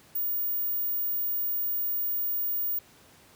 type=tone; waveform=sine; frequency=15440 Hz; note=B9; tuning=40 cents flat; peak=-26 dBFS; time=0.15-2.79 s; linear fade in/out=5 ms; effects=pink hiss -56 dBFS RMS until 3.35 s + high-pass 80 Hz 12 dB/octave